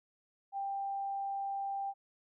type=tone; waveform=sine; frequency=790 Hz; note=G5; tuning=13 cents sharp; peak=-34 dBFS; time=0.52-1.94 s; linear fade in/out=50 ms; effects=none